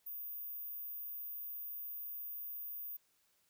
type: tone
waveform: sine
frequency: 14917 Hz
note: A#9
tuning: in tune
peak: -40 dBFS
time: 0.06-2.97 s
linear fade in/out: 10 ms
effects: tanh soft clip ceiling -39 dBFS + white hiss -75 dBFS RMS until 3.49 s